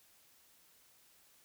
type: silence
effects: white hiss -66 dBFS RMS until 1.44 s